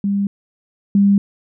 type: tone pair in turn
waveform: sine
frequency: 200 / 200 Hz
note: G3 / G3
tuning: +35 / +35 cents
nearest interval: unison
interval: 0 cents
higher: neither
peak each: -15 / -9 dBFS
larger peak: second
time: 0.04-0.27 / 0.95-1.18 s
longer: neither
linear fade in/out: 2 ms
effects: none